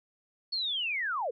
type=linear sweep; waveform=sine; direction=down; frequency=4435 to 423.9 Hz; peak=-29 dBFS; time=0.52-1.31 s; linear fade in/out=10 ms; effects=none